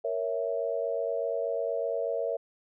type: chord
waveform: sine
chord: A# diminished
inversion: none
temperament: equal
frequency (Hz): 466.2 / 554.4 / 659.3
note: A#4 / C#5 / E5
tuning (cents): 0 / 0 / 0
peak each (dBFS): -32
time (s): 0.04-2.37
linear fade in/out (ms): 10
effects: none